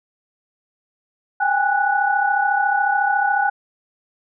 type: tone cluster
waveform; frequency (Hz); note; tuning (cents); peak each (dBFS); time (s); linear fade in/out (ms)
sine; 790 / 824 / 1477; G5 / G#5 / F#6; +13 / -14 / -3; -20; 1.4-3.5; 10
effects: none